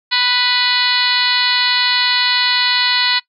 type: harmonic tone with a mistuned harmonic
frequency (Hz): 493.9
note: B4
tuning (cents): 0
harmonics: 2 / 3 / 4 / 5 / 6 / 7 / 8 / 9 / 10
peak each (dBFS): -23 / -23 / -20 / -23 / -22 / -22 / -19 / -18 / -29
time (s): 0.11-3.2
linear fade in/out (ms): 20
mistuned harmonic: 9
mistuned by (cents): -50
effects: noise-tail reverb RT60 0.1 s tail -21 dB re dry